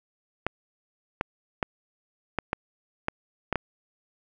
clicks, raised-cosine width 0.5 ms, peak -10 dBFS, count 8, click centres 0.466 / 1.211 / 1.628 / 2.387 / 2.531 / 3.084 / 3.527 / 3.557 s, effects none

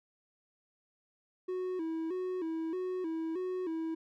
triangle tone with vibrato, 345.4 Hz, F4, 19 cents flat, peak -31 dBFS, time 1.48-3.95 s, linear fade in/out 10 ms, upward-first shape square, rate 1.6 Hz, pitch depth 110 cents each way, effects none

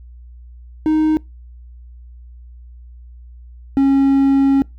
triangle tone pair in turn, 311.1 / 273.5 Hz, D#4 / C#4, 0 / -23 cents, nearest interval major second, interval 223 cents, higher first, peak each -10 / -8 dBFS, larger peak second, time 0.86-1.17 / 3.77-4.62 s, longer second, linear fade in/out 0 ms, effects noise-tail reverb RT60 0.2 s tail -24 dB re dry + added 60 Hz sine -36 dBFS peak until 4.78 s

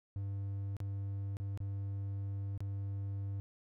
triangle tone with dropouts, 99.1 Hz, G2, 19 cents sharp, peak -34 dBFS, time 0.16-3.4 s, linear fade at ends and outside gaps 0 ms, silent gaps 0.767-0.803 / 1.369-1.4 / 1.575-1.603 / 2.577-2.605 s, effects none

